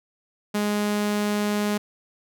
sawtooth tone, 207.7 Hz, G#3, in tune, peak -18 dBFS, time 0.54-1.78 s, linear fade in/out 10 ms, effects none

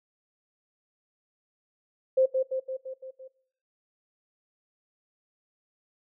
sine tone with echo, 523.3 Hz, C5, in tune, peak -18 dBFS, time 2.17-2.26 s, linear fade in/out 10 ms, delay 170 ms, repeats 6, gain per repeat -4 dB, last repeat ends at 3.28 s, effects noise-tail reverb RT60 0.6 s tail -20 dB re dry

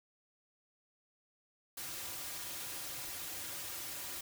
white noise with comb filter, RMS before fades -43 dBFS, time 1.77-4.21 s, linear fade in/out 5 ms, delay 4.6 ms, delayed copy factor -0.65, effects none

